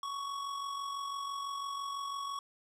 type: tone with amplitude modulation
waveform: square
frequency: 1116 Hz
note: C#6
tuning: 11 cents sharp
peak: -35 dBFS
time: 0.03-2.39 s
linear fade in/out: 2 ms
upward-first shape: sine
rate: 46 Hz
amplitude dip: 45%
effects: low-pass 8000 Hz 12 dB/octave + 11-bit